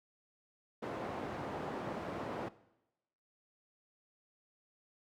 white band-pass noise, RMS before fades -41 dBFS, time 0.82-2.49 s, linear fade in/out 10 ms, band 110 to 770 Hz, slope 12 dB/octave, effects noise-tail reverb RT60 0.9 s tail -18 dB re dry

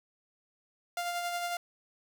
sawtooth tone with tremolo, 698.5 Hz, F5, in tune, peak -27 dBFS, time 0.97-1.57 s, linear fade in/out 2 ms, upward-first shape sine, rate 11 Hz, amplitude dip 35%, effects none

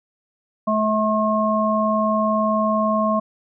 harmonic tone, 215.5 Hz, A3, 36 cents flat, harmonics 1 / 3 / 5, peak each -21 / -21 / -21 dBFS, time 0.67-3.2 s, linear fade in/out 10 ms, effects none

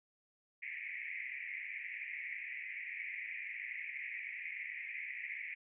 white band-pass noise, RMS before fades -44 dBFS, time 0.62-5.55 s, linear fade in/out 10 ms, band 1900 to 2400 Hz, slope 96 dB/octave, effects none

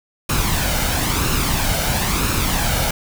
pink noise with flanger, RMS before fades -19 dBFS, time 0.29-2.91 s, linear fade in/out 5 ms, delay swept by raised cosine 0.74 to 1.38 ms, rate 1 Hz, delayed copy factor +0.5, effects none

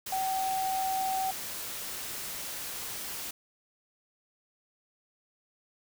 sine tone in noise, 763 Hz, G5, 47 cents flat, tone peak -28 dBFS, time 0.12-1.31 s, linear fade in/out 5 ms, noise white, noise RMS -38 dBFS, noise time 0.06-3.31 s, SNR +7 dB, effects none

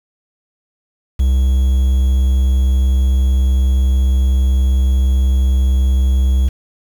triangle tone with quantisation, 65.41 Hz, C2, in tune, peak -8 dBFS, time 1.19-6.49 s, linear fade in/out 10 ms, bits 6, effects none

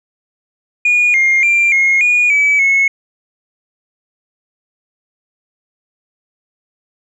sine tone with pitch steps, 2443 / 2124 / 2374 / 2151 / 2446 / 2291 / 2188 Hz, D#7 / C7 / D7 / C7 / D#7 / D7 / C#7, -32 / +25 / +18 / +47 / -30 / -44 / -23 cents, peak -7 dBFS, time 0.85-2.88 s, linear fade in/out 5 ms, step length 290 ms, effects tanh soft clip ceiling -6 dBFS

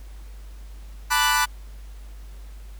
sawtooth chord, B minor seventh, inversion third, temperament equal, 880 / 987.8 / 1174.7 / 1480 Hz, A5 / B5 / D6 / F#6, 0 / 0 / 0 / 0 cents, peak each -22 / -19 / -22 / -19 dBFS, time 1.1-1.46 s, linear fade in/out 20 ms, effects added 50 Hz sine -37 dBFS peak until 2.79 s + pink hiss -54 dBFS RMS until 2.79 s

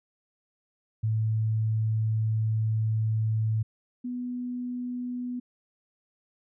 sine tone pair in turn, 110 / 246.9 Hz, A2 / B3, 0 / 0 cents, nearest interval octave + major second, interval 1400 cents, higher second, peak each -23 / -30 dBFS, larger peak first, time 1.03-3.63 / 4.04-5.4 s, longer first, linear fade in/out 10 ms, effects none

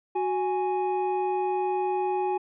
triangle tone pair together, 370 / 830.6 Hz, F#4 / G#5, 0 / 0 cents, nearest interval octave + major second, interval 1400 cents, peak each -25 dBFS, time 0.15-2.38 s, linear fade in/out 10 ms, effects resampled to 8000 Hz

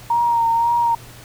sine tone with vibrato, 932.3 Hz, A#5, in tune, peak -14 dBFS, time 0.1-0.95 s, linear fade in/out 5 ms, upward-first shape sine, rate 1.9 Hz, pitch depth 28 cents each way, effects added 119 Hz sine -43 dBFS peak until 1.24 s + pink hiss -42 dBFS RMS until 1.24 s

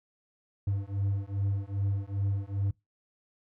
triangle beating tone pair, 98 / 100.5 Hz, G2 / G2, 0 / +44 cents, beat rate 2.5 Hz, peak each -29 / -29 dBFS, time 0.67-2.71 s, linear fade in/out 5 ms, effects noise-tail reverb RT60 0.2 s tail -24 dB re dry

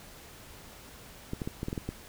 clicks, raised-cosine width 3 ms, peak -20 dBFS, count 8, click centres 1.334 / 1.418 / 1.475 / 1.631 / 1.684 / 1.729 / 1.778 / 1.89 s, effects pink hiss -50 dBFS RMS until 2.08 s

